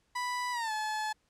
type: tone with pitch glide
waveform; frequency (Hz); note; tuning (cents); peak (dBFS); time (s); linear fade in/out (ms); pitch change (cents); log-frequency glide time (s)
30% pulse; 987.8 to 859.9; B5 to A5; 0 to -40; -29; 0.15-1.13; 10; -240; 0.52-0.72
effects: pink hiss -73 dBFS RMS until 1.29 s + low-pass 9000 Hz 12 dB/octave